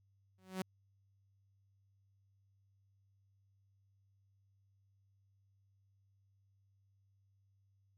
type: tone with exponential growth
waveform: sawtooth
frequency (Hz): 187.3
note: F#3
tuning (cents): +21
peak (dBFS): -30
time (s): 0.38-0.62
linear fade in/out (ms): 5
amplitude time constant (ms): 51
effects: added 98 Hz sine -70 dBFS peak until 7.97 s